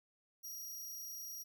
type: tone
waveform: 20% pulse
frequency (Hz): 5710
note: F8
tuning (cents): +37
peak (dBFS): -39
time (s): 0.43-1.44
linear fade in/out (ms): 20
effects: none